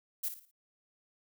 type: noise with echo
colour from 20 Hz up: violet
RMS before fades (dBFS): -34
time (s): 0.23-0.29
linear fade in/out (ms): 10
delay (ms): 56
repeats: 4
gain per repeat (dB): -9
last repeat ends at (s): 0.514
effects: none